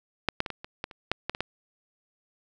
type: clicks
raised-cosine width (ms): 0.3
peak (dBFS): -7 / -9 / -17 / -18 / -23 / -15 / -28 / -8 / -12 / -18 / -12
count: 11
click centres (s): 0.287 / 0.404 / 0.462 / 0.503 / 0.645 / 0.841 / 0.912 / 1.116 / 1.296 / 1.349 / 1.406
effects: none